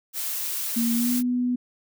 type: noise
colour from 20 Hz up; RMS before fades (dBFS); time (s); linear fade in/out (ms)
blue; -29; 0.13-1.23; 50
type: tone with pitch glide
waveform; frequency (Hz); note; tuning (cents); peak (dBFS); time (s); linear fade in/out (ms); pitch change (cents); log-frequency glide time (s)
sine; 233.1 to 247; A#3 to B3; 0 to 0; -21; 0.76-1.56; 10; +100; 0.95-1.13
effects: none